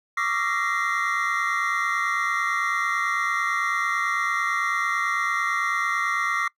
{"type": "tone cluster", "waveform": "triangle", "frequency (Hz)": [1130, 1199, 1359, 1881, 2069], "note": ["C#6", "D6", "F6", "A#6", "C7"], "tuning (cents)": [33, 36, -48, 15, -20], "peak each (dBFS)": -27, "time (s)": [0.17, 6.48], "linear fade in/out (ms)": 5, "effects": ["noise-tail reverb RT60 0.1 s tail -23 dB re dry"]}